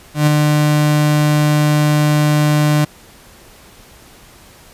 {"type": "tone with ADSR envelope", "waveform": "35% pulse", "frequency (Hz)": 150, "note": "D3", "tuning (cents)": 37, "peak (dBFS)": -6, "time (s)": [0.14, 2.85], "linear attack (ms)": 130, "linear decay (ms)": 8, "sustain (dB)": -3, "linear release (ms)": 9, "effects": ["pink hiss -43 dBFS RMS until 4.73 s", "resampled to 32000 Hz"]}